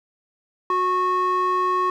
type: tone with band-pass filter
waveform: square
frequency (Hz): 366.5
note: F#4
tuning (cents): -16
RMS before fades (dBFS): -21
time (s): 0.7-1.9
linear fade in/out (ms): 2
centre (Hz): 940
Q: 7.6
effects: none